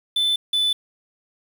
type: tone pair in turn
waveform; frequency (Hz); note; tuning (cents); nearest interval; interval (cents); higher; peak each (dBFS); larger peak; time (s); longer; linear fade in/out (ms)
triangle; 3520 / 3496; A7 / A7; 0 / -12; unison; 12; first; -16; neither; 0.16-0.36 / 0.53-0.73; neither; 5
effects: 7-bit